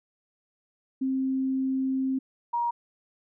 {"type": "tone pair in turn", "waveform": "sine", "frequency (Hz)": [264.3, 947.3], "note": ["C4", "A#5"], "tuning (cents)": [18, 28], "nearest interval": "octave + minor seventh", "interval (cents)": 2210, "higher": "second", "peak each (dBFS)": -24, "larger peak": "neither", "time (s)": [[1.01, 2.19], [2.53, 2.71]], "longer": "first", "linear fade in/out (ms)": 10, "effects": []}